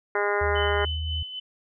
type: harmonic tone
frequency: 204.5 Hz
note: G#3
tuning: 26 cents flat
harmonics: 2 / 3 / 4 / 5 / 6 / 7 / 8 / 9 / 10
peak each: -26 / -31 / -31 / -32 / -35 / -30 / -36 / -32 / -36 dBFS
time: 0.15-0.85 s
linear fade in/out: 2 ms
type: tone with pitch glide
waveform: sine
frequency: 77.3 to 78.42 Hz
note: D#2 to D#2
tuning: -11 to +14 cents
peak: -27 dBFS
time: 0.41-1.23 s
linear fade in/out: 5 ms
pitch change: +25 cents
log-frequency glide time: 0.92-1.06 s
type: tone with tremolo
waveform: sine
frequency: 3022 Hz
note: F#7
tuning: 36 cents sharp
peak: -29 dBFS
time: 0.55-1.4 s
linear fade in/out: 10 ms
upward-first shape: sine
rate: 3.7 Hz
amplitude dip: 55%
effects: none